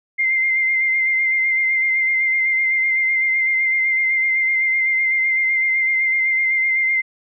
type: tone with vibrato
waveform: sine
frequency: 2093 Hz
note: C7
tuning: in tune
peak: -15 dBFS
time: 0.18-7.02 s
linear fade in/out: 20 ms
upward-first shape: sine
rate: 7.9 Hz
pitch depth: 24 cents each way
effects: none